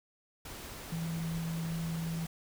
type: tone in noise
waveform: sine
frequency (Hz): 164.81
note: E3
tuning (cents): 0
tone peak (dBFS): -33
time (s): 0.92-2.26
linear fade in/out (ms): 5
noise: pink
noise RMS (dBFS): -45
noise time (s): 0.45-2.27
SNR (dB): +9
effects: none